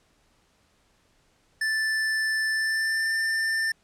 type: tone with pitch glide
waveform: square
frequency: 1760 to 1789.7 Hz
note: A6 to A6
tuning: 0 to +29 cents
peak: -24 dBFS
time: 1.61-3.72 s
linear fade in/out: 5 ms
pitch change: +29 cents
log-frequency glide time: 2.51-3.14 s
effects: pink hiss -65 dBFS RMS until 3.83 s + low-pass 9000 Hz 12 dB/octave